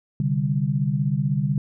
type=chord; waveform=sine; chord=C suspended second; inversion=none; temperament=equal with one note detuned; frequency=130.81 / 146.83 / 196.91 Hz; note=C3 / D3 / G3; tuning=0 / 0 / +8 cents; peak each=-25 / -22 / -26 dBFS; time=0.2-1.58 s; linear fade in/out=2 ms; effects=none